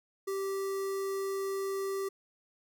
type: tone with notch filter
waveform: square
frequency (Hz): 389.9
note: G4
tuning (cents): -9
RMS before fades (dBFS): -34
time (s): 0.27-2.09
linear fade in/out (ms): 10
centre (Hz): 3000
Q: 0.94
effects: none